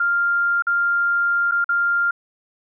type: tone with dropouts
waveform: sine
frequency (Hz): 1396.9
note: F6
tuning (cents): 0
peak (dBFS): -16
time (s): 0-2.11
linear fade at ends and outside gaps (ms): 5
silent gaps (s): 0.623-0.668 / 1.513-1.519 / 1.644-1.69
effects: none